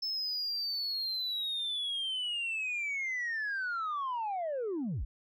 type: linear sweep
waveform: sine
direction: down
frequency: 5274 to 30.33 Hz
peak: -30 dBFS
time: 0.02-5.05 s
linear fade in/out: 10 ms
effects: tanh soft clip ceiling -30 dBFS